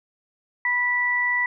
sine tone pair together, 982 / 1964 Hz, B5 / B6, -10 / -10 cents, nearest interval octave, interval 1200 cents, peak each -28 / -20 dBFS, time 0.65-1.46 s, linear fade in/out 2 ms, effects none

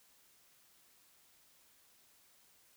silence, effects white hiss -67 dBFS RMS until 2.76 s

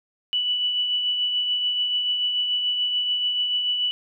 sine tone with tremolo, 2962 Hz, F#7, 1 cent sharp, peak -19 dBFS, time 0.33-3.91 s, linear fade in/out 0 ms, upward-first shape triangle, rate 6.9 Hz, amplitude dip 40%, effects none

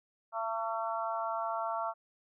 harmonic tone, 225.3 Hz, A3, 41 cents sharp, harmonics 3 / 4 / 5 / 6, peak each -36 / -37 / -38 / -39 dBFS, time 0.32-1.94 s, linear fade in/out 50 ms, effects none

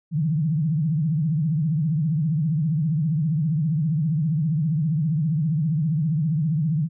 sine tone with vibrato, 155.56 Hz, D#3, in tune, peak -19 dBFS, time 0.11-6.89 s, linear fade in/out 50 ms, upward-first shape triangle, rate 15 Hz, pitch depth 210 cents each way, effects none

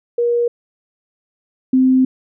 sine tone pair in turn, 475.7 / 259.2 Hz, A#4 / C4, +35 / -16 cents, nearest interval major seventh, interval 1051 cents, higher first, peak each -13 / -9 dBFS, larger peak second, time 0.18-0.48 / 1.73-2.05 s, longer second, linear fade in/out 5 ms, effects none

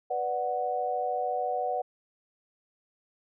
sine chord, B minor, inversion none, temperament equal, 493.9 / 587.3 / 740 Hz, B4 / D5 / F#5, 0 / 0 / 0 cents, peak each -33 / -34 / -29 dBFS, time 0.1-1.82 s, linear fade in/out 10 ms, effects none

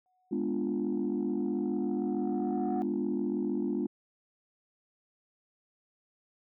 sine tone with exponential growth, 737 Hz, F#5, 7 cents flat, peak -32 dBFS, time 0.06-2.82 s, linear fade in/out 0 ms, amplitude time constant 600 ms
sine chord, G# diminished seventh, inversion none, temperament equal, 207.7 / 246.9 / 293.7 / 349.2 Hz, G#3 / B3 / D4 / F4, 0 / 0 / 0 / 0 cents, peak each -33 dBFS, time 0.31-3.87 s, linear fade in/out 10 ms
effects tanh soft clip ceiling -22 dBFS

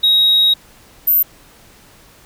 sine tone pair in turn, 3793 / 13583 Hz, A#7 / G#9, +29 / +38 cents, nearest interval octave + minor seventh, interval 2209 cents, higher second, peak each -7 / -8 dBFS, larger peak first, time 0.03-0.54 / 1.07-1.23 s, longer first, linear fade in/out 10 ms, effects tanh soft clip ceiling -7 dBFS + pink hiss -46 dBFS RMS until 2.25 s

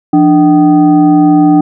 sine tone with frequency modulation, 297.6 Hz, D4, 23 cents sharp, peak -3 dBFS, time 0.13-1.61 s, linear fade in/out 5 ms, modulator 469 Hz, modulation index 0.69, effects none

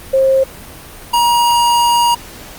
sine / square tone pair in turn, 533 / 949.7 Hz, C5 / A#5, +32 / +32 cents, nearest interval minor seventh, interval 1000 cents, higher second, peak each -8 / -10 dBFS, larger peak first, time 0.13-0.44 / 1.13-2.15 s, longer second, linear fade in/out 10 ms, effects pink hiss -34 dBFS RMS until 2.58 s + Opus 32 kbps

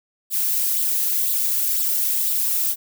violet noise with flanger, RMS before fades -21 dBFS, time 0.3-2.76 s, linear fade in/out 50 ms, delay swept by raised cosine 0.23 to 2.33 ms, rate 2 Hz, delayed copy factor +0.5, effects none

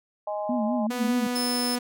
harmonic tone, 207.7 Hz, G#3, in tune, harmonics 3 / 4 / 5, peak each -29 / -32 / -39 dBFS, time 0.27-0.87 s, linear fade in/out 5 ms
sine tone with vibrato, 233.1 Hz, A#3, in tune, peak -24 dBFS, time 0.49-1.27 s, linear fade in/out 5 ms, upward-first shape sine, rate 4.9 Hz, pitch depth 120 cents each way
sawtooth tone with pitch glide, 246.9 to 245.3 Hz, B3 to B3, 0 to -12 cents, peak -22 dBFS, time 0.9-1.79 s, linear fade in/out 10 ms, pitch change -12 cents, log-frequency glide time 1.07-1.63 s
sawtooth tone, 5230 Hz, E8, 15 cents flat, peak -25 dBFS, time 1.35-1.76 s, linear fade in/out 10 ms
effects none

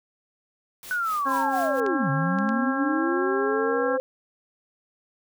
white noise with tremolo, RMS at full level -40 dBFS, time 0.83-1.8 s, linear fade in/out 0 ms, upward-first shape sine, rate 4.2 Hz, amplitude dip 80%
sine linear two-way sweep, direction down then up, 1505 to 137.5 to 523 Hz, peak -23 dBFS, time 0.91-4 s, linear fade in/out 0 ms, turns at 2.1 s
harmonic tone, 270 Hz, C#4, 45 cents flat, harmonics 1 / 2 / 3 / 4 / 5 / 6, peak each -30 / -33 / -33 / -32 / -32 / -31 dBFS, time 1.25-3.98 s, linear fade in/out 20 ms
clicks, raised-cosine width 0.2 ms, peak -21 / -25 / -22 dBFS, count 3, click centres 1.864 / 2.387 / 2.491 s
effects none

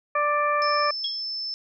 harmonic tone, 589 Hz, D5, 5 cents sharp, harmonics 1 / 2 / 3 / 4, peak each -26 / -22 / -30 / -32 dBFS, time 0.15-0.91 s, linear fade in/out 5 ms
sine tone, 5274 Hz, E8, in tune, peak -28 dBFS, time 0.62-1.54 s, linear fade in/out 0 ms
sine tone with exponential decay, 3310 Hz, G#7, 6 cents flat, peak -23 dBFS, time 1.04-1.23 s, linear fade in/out 5 ms, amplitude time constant 40 ms
effects none

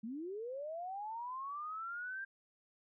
sine linear sweep, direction up, 207.7 to 1600 Hz, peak -40 dBFS, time 0.03-2.25 s, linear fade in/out 10 ms, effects none

